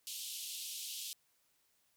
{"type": "band-pass noise", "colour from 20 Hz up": "pink", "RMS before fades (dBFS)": -44, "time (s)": [0.07, 1.13], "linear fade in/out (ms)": 0, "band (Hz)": [2900, 15000], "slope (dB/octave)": 48, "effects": ["white hiss -75 dBFS RMS until 1.96 s"]}